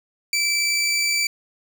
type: tone with amplitude modulation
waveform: 20% pulse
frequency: 2324 Hz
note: D7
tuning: 19 cents flat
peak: -13 dBFS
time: 0.33-1.27 s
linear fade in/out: 2 ms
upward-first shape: sine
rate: 59.3 Hz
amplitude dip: 25%
effects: none